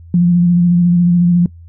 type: tone with vibrato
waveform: sine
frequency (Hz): 174.61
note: F3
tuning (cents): 0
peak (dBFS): -7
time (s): 0.14-1.46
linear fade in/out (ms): 2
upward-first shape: square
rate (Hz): 14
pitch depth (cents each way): 21
effects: noise-tail reverb RT60 0.1 s tail -21 dB re dry + added 84 Hz sine -34 dBFS peak until 1.68 s